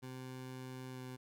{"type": "tone with pitch glide", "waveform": "20% pulse", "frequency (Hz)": [129, 127.89], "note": ["C3", "C3"], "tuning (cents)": [-24, -39], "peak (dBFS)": -40, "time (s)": [0.02, 1.17], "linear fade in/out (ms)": 20, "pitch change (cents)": -15, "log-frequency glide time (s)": [0.92, 0.99], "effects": []}